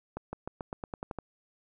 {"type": "accelerating click train", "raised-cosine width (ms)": 1, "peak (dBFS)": -22, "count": 10, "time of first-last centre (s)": [0.17, 1.187], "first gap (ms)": 160, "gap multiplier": 0.91, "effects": []}